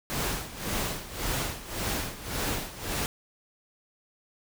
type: noise with tremolo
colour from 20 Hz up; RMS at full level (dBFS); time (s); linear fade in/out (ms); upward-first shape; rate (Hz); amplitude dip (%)
pink; -29; 0.1-3.06; 0; sine; 1.8; 80
effects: none